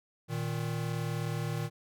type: tone pair together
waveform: square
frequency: 116.54 / 155.9 Hz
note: A#2 / D#3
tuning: 0 / +4 cents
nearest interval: perfect fourth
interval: 504 cents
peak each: -35 / -35 dBFS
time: 0.28-1.7 s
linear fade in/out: 50 ms
effects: none